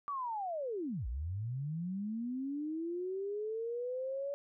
sine linear two-way sweep, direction down then up, 1172 to 52.9 to 570 Hz, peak -35 dBFS, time 0.08-4.34 s, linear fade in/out 0 ms, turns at 1.07 s, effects none

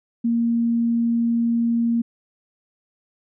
sine tone, 233.1 Hz, A#3, in tune, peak -17 dBFS, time 0.24-2.02 s, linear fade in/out 10 ms, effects none

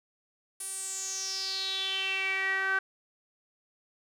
sawtooth tone with band-pass filter sweep, 384.4 Hz, G4, 34 cents flat, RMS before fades -32 dBFS, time 0.6-2.79 s, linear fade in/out 5 ms, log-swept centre 10000 to 1500 Hz, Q 6.8, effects none

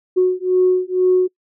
sine beating tone pair, 366.3 / 368.4 Hz, F#4 / F#4, -17 / -7 cents, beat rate 2.1 Hz, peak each -15 dBFS, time 0.16-1.28 s, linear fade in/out 20 ms, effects noise-tail reverb RT60 0.1 s tail -25 dB re dry + tanh soft clip ceiling -5 dBFS

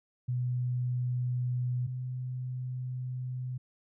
sine tone pair in turn, 124.3 / 126.77 Hz, B2 / B2, +12 / +46 cents, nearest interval unison, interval 34 cents, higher second, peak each -28 / -33 dBFS, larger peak first, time 0.28-1.87 / 1.87-3.58 s, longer second, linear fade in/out 10 ms, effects none

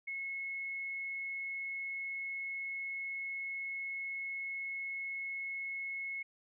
sine tone, 2182 Hz, C#7, 28 cents flat, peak -37 dBFS, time 0.07-6.23 s, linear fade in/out 10 ms, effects none

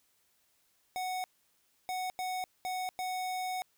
square tone bursts at uneven times, 740 Hz, F#5, in tune, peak -34 dBFS, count 5, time 0.96-1.24 / 1.89-2.1 / 2.19-2.44 / 2.65-2.89 / 2.99-3.62 s, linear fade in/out 0 ms, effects white hiss -72 dBFS RMS until 3.77 s

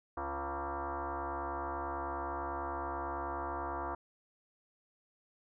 sine tone with frequency modulation, 138.59 Hz, C#3, in tune, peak -35 dBFS, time 0.17-3.95 s, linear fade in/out 5 ms, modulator 208 Hz, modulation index 5.7, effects none

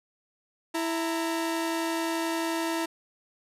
sawtooth tone pair together, 329.8 / 918 Hz, E4 / A#5, +1 / -27 cents, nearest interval octave + tritone, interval 1772 cents, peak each -24 / -30 dBFS, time 0.74-2.86 s, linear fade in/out 10 ms, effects resampled to 32000 Hz

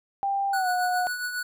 sine tone with pitch glide, 792 to 726.3 Hz, G5 to F#5, +18 to -32 cents, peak -23 dBFS, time 0.23-1.07 s, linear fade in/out 0 ms, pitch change -150 cents, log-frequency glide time 0.53-0.68 s
square tone with tremolo, 1474 Hz, F#6, 7 cents flat, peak -27 dBFS, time 0.53-1.43 s, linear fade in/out 5 ms, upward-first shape triangle, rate 7.3 Hz, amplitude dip 55%
effects none

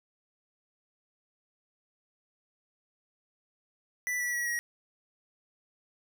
square tone with pitch steps, 1977 / 1950.9 / 1925.2 / 1899.8 Hz, B6 / B6 / B6 / A#6, +1 / -22 / -45 / +32 cents, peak -30 dBFS, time 4.07-4.59 s, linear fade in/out 0 ms, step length 130 ms, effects none

